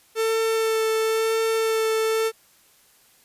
45% pulse tone with vibrato, 445.1 Hz, A4, 20 cents sharp, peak -20 dBFS, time 0.15-2.32 s, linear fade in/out 50 ms, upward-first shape sine, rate 0.97 Hz, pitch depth 12 cents each way, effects white hiss -57 dBFS RMS until 3.24 s + resampled to 32000 Hz

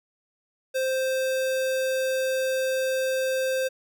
square tone, 523.3 Hz, C5, in tune, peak -24 dBFS, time 0.74-3.69 s, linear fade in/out 20 ms, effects none

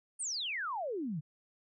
sine exponential sweep, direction down, 9397 to 138.59 Hz, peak -34 dBFS, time 0.19-1.21 s, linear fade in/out 20 ms, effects none

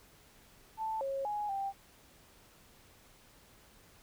sine tone with pitch steps, 881 / 545 / 833 / 787 Hz, A5 / C#5 / G#5 / G5, +2 / -29 / +5 / +7 cents, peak -33 dBFS, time 0.77-1.73 s, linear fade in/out 50 ms, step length 240 ms, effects pink hiss -61 dBFS RMS until 4.02 s

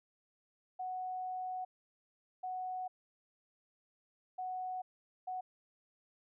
sine tone bursts at uneven times, 740 Hz, F#5, in tune, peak -37 dBFS, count 4, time 0.79-1.65 / 2.43-2.88 / 4.38-4.82 / 5.27-5.41 s, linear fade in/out 10 ms, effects none

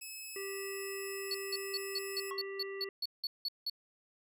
10% pulse tone, 2587 Hz, E7, 33 cents flat, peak -35 dBFS, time 0.01-2.31 s, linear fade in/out 10 ms
harmonic tone, 392 Hz, G4, in tune, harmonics 1 / 3 / 5 / 7, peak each -40 / -53 / -47 / -55 dBFS, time 0.36-2.89 s, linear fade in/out 2 ms
triangle tone bursts, 4420 Hz, C#8, 6 cents flat, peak -32 dBFS, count 12, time 1.31-3.698 s, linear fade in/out 2 ms, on 34 ms, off 180 ms
triangle tone with exponential decay, 1100 Hz, C#6, 14 cents flat, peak -34 dBFS, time 2.31-2.45 s, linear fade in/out 1 ms, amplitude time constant 30 ms
effects none

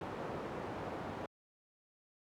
white low-pass noise, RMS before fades -42 dBFS, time 0.01-1.26 s, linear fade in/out 2 ms, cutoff 770 Hz, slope 12 dB/octave, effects high-pass 80 Hz 12 dB/octave

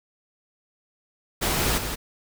pink noise with echo, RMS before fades -24 dBFS, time 1.41-1.79 s, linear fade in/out 20 ms, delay 170 ms, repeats 1, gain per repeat -6 dB, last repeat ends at 1.96 s, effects none

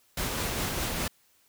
pink noise with tremolo, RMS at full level -30 dBFS, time 0.17-1.08 s, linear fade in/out 5 ms, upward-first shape sine, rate 4.9 Hz, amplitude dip 25%, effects white hiss -65 dBFS RMS until 1.48 s

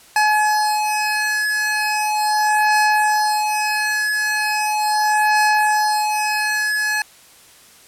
25% pulse beating tone pair, 849 / 849.38 Hz, G#5 / G#5, +38 / +39 cents, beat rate 0.38 Hz, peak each -15 dBFS, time 0.16-7.02 s, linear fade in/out 2 ms, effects white hiss -47 dBFS RMS until 7.87 s + low-pass 12000 Hz 12 dB/octave

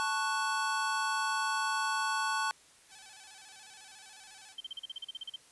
square chord, F# minor, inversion first, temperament equal, 880 / 1108.7 / 1480 Hz, A5 / C#6 / F#6, 0 / 0 / 0 cents, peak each -35 dBFS, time 0-2.51 s, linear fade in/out 0 ms
5% pulse tone with vibrato, 812 Hz, G#5, 39 cents flat, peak -39 dBFS, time 2.88-4.56 s, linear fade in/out 50 ms, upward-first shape square, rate 14 Hz, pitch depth 96 cents each way
sine tone bursts, 3127 Hz, G7, 5 cents flat, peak -37 dBFS, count 13, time 4.58-5.361 s, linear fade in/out 5 ms, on 25 ms, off 38 ms
effects white hiss -60 dBFS RMS until 5.51 s + resampled to 24000 Hz

